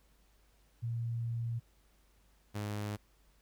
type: tone pair in turn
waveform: sine / sawtooth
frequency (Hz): 116.54 / 104.11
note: A#2 / G#2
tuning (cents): 0 / +5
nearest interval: major second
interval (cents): 195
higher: first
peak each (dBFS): -33 / -32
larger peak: second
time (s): 0.82-1.6 / 2.54-2.97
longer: first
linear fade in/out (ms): 20
effects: added 50 Hz sine -66 dBFS peak until 3.41 s + pink hiss -71 dBFS RMS until 3.41 s